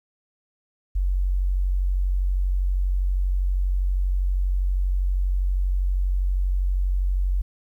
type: tone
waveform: sine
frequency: 46.25 Hz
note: F#1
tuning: in tune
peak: -19 dBFS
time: 0.95-7.42 s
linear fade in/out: 10 ms
effects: 10-bit